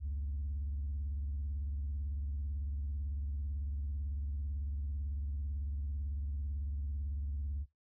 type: tone with vibrato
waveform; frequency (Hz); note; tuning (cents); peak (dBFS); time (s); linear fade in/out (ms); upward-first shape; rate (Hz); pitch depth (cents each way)
sine; 70.9; C#2; +40; -33; 0-7.66; 50; sine; 18; 160
effects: noise-tail reverb RT60 0.2 s tail -22 dB re dry + tanh soft clip ceiling -32 dBFS